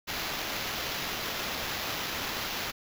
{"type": "noise with sample-and-hold", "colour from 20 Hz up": "white", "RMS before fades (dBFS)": -34, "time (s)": [0.07, 2.72], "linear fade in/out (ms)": 20, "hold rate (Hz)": 8820, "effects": []}